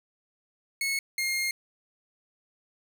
sawtooth tone pair in turn, 2190 / 2131 Hz, C#7 / C7, -22 / +31 cents, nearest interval unison, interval 47 cents, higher first, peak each -23 dBFS, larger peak neither, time 0.81-0.99 / 1.18-1.51 s, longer second, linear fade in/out 2 ms, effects none

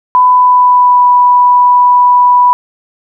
sine tone with pitch glide, 1000 to 985.1 Hz, B5 to B5, +21 to -5 cents, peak -3 dBFS, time 0.15-2.53 s, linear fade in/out 0 ms, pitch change -26 cents, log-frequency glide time 0.26-1.07 s, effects none

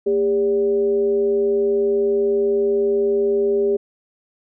sine tone with frequency modulation, 402 Hz, G4, 44 cents sharp, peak -15 dBFS, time 0.06-3.77 s, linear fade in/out 10 ms, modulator 172 Hz, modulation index 0.41, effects none

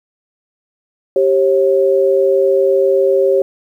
sine tone pair together, 390 / 542.2 Hz, G4 / C#5, -9 / -38 cents, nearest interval tritone, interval 571 cents, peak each -12 dBFS, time 1.16-3.42 s, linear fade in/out 2 ms, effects 8-bit

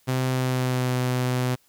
sawtooth tone with pitch glide, 129.2 to 126.18 Hz, C3 to B2, -21 to +38 cents, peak -18 dBFS, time 0.07-1.56 s, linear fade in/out 20 ms, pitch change -41 cents, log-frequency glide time 0.28-0.93 s, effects white hiss -62 dBFS RMS until 1.68 s

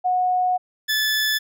sine / 20% pulse tone pair in turn, 731 / 1734.6 Hz, F#5 / A6, -21 / -25 cents, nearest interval octave + minor third, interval 1496 cents, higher second, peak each -17 / -14 dBFS, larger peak second, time 0.04-0.58 / 0.88-1.39 s, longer first, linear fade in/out 20 ms, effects none

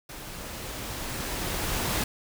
pink noise with level ramp, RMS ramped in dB -41 to -27 dBFS, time 0.09-2.04 s, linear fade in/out 5 ms, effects none

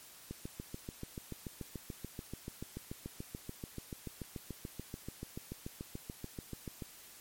click train, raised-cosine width 3 ms, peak -28 dBFS, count 46, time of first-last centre 0.31-6.822 s, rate 6.91 Hz, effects white hiss -55 dBFS RMS until 7.2 s + MP3 64 kbps

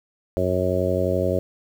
harmonic tone, 91.6 Hz, F#2, 17 cents flat, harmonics 1 / 2 / 3 / 4 / 5 / 6 / 7, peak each -26 / -29 / -30 / -27 / -28 / -24 / -28 dBFS, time 0.37-1.39 s, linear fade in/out 0 ms, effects 8-bit

